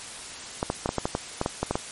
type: clicks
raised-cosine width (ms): 1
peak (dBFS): -10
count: 12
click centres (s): 0.629 / 0.701 / 0.859 / 0.891 / 0.983 / 1.055 / 1.151 / 1.414 / 1.461 / 1.63 / 1.71 / 1.755
effects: white hiss -39 dBFS RMS until 1.91 s + MP3 48 kbps